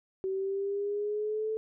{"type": "exponential sweep", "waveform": "sine", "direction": "up", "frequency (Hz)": [379.5, 440], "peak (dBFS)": -29, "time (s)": [0.24, 1.57], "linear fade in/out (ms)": 0, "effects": []}